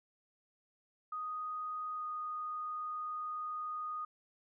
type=tone with pitch glide; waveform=sine; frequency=1244.5 to 1236.6 Hz; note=D#6 to D#6; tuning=0 to -11 cents; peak=-37 dBFS; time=1.12-4.05 s; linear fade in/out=5 ms; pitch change=-11 cents; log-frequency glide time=1.96-2.02 s; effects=none